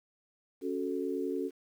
sine chord, F# minor, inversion second, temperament equal, 277.2 / 370 / 440 Hz, C#4 / F#4 / A4, 0 / 0 / 0 cents, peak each -35 / -35 / -36 dBFS, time 0.61-1.51 s, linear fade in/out 50 ms, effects 10-bit

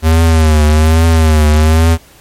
square tone with vibrato, 78.9 Hz, D#2, 25 cents sharp, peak -6 dBFS, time 0.02-1.98 s, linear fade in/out 50 ms, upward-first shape triangle, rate 1.2 Hz, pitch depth 85 cents each way, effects pink hiss -42 dBFS RMS until 2.2 s + MP3 64 kbps

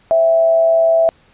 sine tone with frequency modulation, 659.3 Hz, E5, in tune, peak -9 dBFS, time 0.11-1.09 s, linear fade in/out 0 ms, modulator 123 Hz, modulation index 0.26, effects pink hiss -52 dBFS RMS until 1.33 s + resampled to 8000 Hz

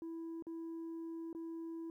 sine tone with dropouts, 329.6 Hz, E4, in tune, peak -39 dBFS, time 0.02-1.9 s, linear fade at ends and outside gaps 1 ms, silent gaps 0.424-0.468 / 1.329-1.349 s, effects tanh soft clip ceiling -41 dBFS + 13-bit

